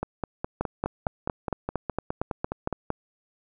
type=two click trains; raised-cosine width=1 ms; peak=-14 / -12 dBFS; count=14 / 11; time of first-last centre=0.03-2.727 / 0.61-2.904 s; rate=4.82 / 4.36 Hz; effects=none